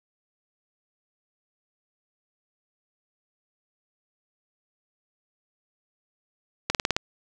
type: slowing click train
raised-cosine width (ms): 0.2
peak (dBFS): -5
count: 6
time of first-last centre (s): 6.7-6.965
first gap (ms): 48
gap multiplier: 1.05
effects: none